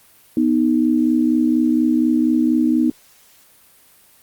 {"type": "tone pair together", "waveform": "sine", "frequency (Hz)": [246.9, 311.1], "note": ["B3", "D#4"], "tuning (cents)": [0, 0], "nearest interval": "major third", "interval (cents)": 400, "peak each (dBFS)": -16, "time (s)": [0.37, 2.9], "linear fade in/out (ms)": 2, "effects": ["white hiss -51 dBFS RMS until 4.22 s", "Opus 32 kbps"]}